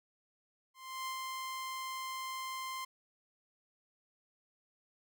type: tone with ADSR envelope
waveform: sawtooth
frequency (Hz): 1046.5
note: C6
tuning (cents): 0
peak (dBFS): -33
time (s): 0.74-2.85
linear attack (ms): 330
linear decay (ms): 86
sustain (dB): -2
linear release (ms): 7
effects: none